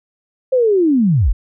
sine linear sweep, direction down, 533 to 30.6 Hz, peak -10 dBFS, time 0.52-1.33 s, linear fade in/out 10 ms, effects none

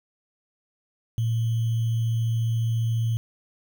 sine tone with sample-and-hold, 114.3 Hz, A#2, 34 cents flat, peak -21 dBFS, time 1.18-3.17 s, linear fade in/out 0 ms, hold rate 3150 Hz, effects none

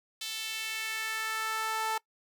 sawtooth tone with high-pass filter sweep, 440.9 Hz, A4, 4 cents sharp, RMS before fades -34 dBFS, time 0.21-1.98 s, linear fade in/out 5 ms, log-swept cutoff 3500 to 900 Hz, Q 2, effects noise-tail reverb RT60 0.1 s tail -22 dB re dry

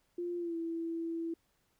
sine tone with pitch glide, 349.2 to 331.5 Hz, F4 to E4, 0 to +10 cents, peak -34 dBFS, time 0.18-1.34 s, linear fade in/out 5 ms, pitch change -90 cents, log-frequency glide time 0.38-0.56 s, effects pink hiss -75 dBFS RMS until 1.79 s

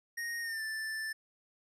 square tone with pitch glide, 1864.7 to 1763.1 Hz, A#6 to A6, 0 to +3 cents, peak -36 dBFS, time 0.17-1.13 s, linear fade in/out 10 ms, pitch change -97 cents, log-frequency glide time 0.41-0.62 s, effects resampled to 32000 Hz

